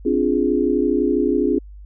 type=chord; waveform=sine; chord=D half-diminished seventh; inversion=third; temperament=equal; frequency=261.6 / 293.7 / 349.2 / 415.3 Hz; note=C4 / D4 / F4 / Ab4; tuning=0 / 0 / 0 / 0 cents; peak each=-21 dBFS; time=0.05-1.59 s; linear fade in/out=10 ms; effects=added 50 Hz sine -36 dBFS peak until 1.85 s